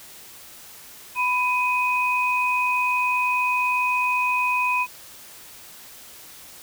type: tone pair together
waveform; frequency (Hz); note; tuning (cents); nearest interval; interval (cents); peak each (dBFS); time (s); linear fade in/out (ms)
sine; 994.5 / 2506; B5 / D#7; +12 / +12; octave + major third; 1600; -22; 1.15-4.87; 50
effects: white hiss -44 dBFS RMS until 6.62 s